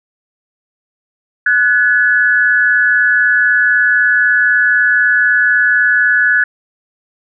sine tone pair together, 1480 / 1703.9 Hz, F#6 / G#6, 0 / +44 cents, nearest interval major second, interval 244 cents, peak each -11 dBFS, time 1.46-6.44 s, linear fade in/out 5 ms, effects none

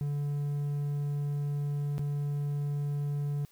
triangle tone with dropouts, 144.5 Hz, D3, 28 cents flat, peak -27 dBFS, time 0.01-3.45 s, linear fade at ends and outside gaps 0 ms, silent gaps 1.981-1.993 s, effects white hiss -64 dBFS RMS until 3.51 s

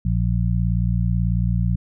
harmonic tone, 58.27 Hz, A#1, in tune, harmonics 1 / 2 / 3, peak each -21 / -21 / -23 dBFS, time 0.05-1.76 s, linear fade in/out 5 ms, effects none

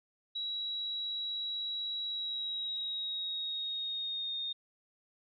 sine tone with pitch glide, 3884 to 3683 Hz, B7 to A#7, -30 to -22 cents, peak -34 dBFS, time 0.35-4.53 s, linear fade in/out 10 ms, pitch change -92 cents, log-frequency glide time 2.06-4.36 s, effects none

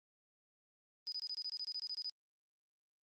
sine tone bursts, 4978 Hz, D#8, in tune, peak -38 dBFS, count 14, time 1.07-2.096 s, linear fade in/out 0 ms, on 51 ms, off 24 ms, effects Opus 32 kbps

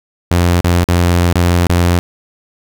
sawtooth tone with dropouts, 87.31 Hz, F2, in tune, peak -5 dBFS, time 0.31-1.99 s, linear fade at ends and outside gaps 0 ms, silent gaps 0.609-0.645 / 0.841-0.887 / 1.329-1.356 / 1.669-1.696 s, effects none

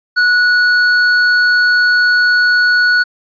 sine tone with hard clipping, 1468 Hz, F#6, 14 cents flat, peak -10 dBFS, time 0.16-3.04 s, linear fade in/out 20 ms, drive 13 dB, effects resampled to 11025 Hz

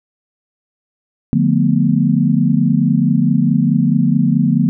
sine chord, B half-diminished seventh, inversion first, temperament just, 148.16 / 177.8 / 222.2 / 246.9 Hz, D3 / F3 / A3 / B3, +16 / +31 / +17 / 0 cents, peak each -16 dBFS, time 1.33-4.69 s, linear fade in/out 0 ms, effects none

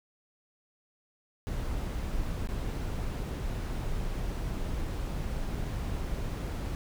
brown noise with dropouts, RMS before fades -33 dBFS, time 1.47-6.75 s, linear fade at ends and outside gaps 0 ms, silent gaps 2.472-2.489 / 5.548-5.552 s, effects none

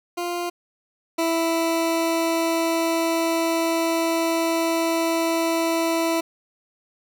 20% pulse tone pair in turn, 349.2 / 330.3 Hz, F4 / E4, 0 / +4 cents, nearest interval minor second, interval 96 cents, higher first, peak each -20 / -15 dBFS, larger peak second, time 0.17-0.5 / 1.18-6.21 s, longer second, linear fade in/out 10 ms, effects none

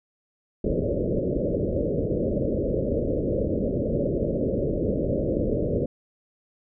white low-pass noise, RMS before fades -25 dBFS, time 0.64-5.86 s, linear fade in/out 5 ms, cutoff 590 Hz, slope 96 dB/octave, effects none

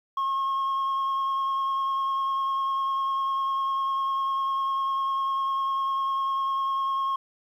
sine tone with vibrato, 1082 Hz, C#6, 42 cents flat, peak -21 dBFS, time 0.17-7.16 s, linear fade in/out 5 ms, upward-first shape sine, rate 10 Hz, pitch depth 11 cents each way, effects tanh soft clip ceiling -23 dBFS + 10-bit

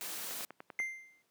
white noise, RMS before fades -41 dBFS, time 0.01-0.45 s, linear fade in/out 0 ms
click train, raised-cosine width 0.5 ms, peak -30 dBFS, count 6, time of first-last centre 0.31-0.8 s, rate 10.2 Hz
triangle tone with exponential decay, 2090 Hz, C7, 2 cents flat, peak -28 dBFS, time 0.79-1.22 s, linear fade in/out 1 ms, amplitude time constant 93 ms
effects pink hiss -75 dBFS RMS until 1.3 s + high-pass 200 Hz 12 dB/octave

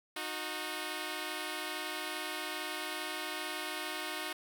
5% pulse tone pair together, 309.4 / 364.7 Hz, D#4 / F#4, -10 / -25 cents, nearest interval minor third, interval 285 cents, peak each -28 dBFS, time 0.16-4.33 s, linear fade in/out 5 ms, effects none

